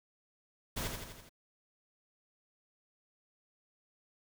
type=noise with echo; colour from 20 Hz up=pink; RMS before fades=-37 dBFS; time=0.76-0.88 s; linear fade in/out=10 ms; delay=83 ms; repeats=5; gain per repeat=-4 dB; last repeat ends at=1.295 s; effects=none